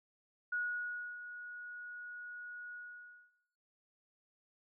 sine tone with ADSR envelope, 1455 Hz, F#6, 29 cents flat, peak -33 dBFS, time 0.52-3.33 s, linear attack 7 ms, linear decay 650 ms, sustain -11 dB, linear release 590 ms, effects noise-tail reverb RT60 1.0 s tail -18 dB re dry

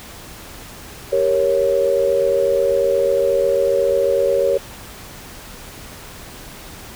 sine chord, G diminished, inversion none, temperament equal, 392 / 466.2 / 554.4 Hz, G4 / Bb4 / Db5, 0 / 0 / 0 cents, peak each -21 / -19 / -16 dBFS, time 1.12-4.58 s, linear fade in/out 10 ms, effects pink hiss -37 dBFS RMS until 6.95 s

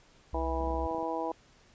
triangle tone, 64.5 Hz, C2, 24 cents flat, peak -31 dBFS, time 0.33-0.87 s, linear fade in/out 5 ms
harmonic tone, 163.2 Hz, E3, 17 cents flat, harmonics 2 / 3 / 4 / 5 / 6, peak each -37 / -37 / -37 / -37 / -37 dBFS, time 0.34-1.32 s, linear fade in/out 5 ms
clicks, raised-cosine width 2 ms, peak -34 dBFS, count 11, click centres 0.608 / 0.639 / 0.675 / 0.706 / 0.742 / 0.791 / 0.848 / 0.912 / 0.947 / 0.983 / 1.028 s
effects pink hiss -61 dBFS RMS until 1.74 s + resampled to 16000 Hz

